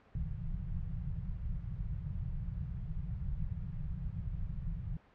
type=low-pass noise; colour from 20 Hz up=pink; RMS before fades=-38 dBFS; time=0.15-4.97 s; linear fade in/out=2 ms; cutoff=180 Hz; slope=96 dB/octave; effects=pink hiss -63 dBFS RMS until 5.14 s + low-pass 2000 Hz 12 dB/octave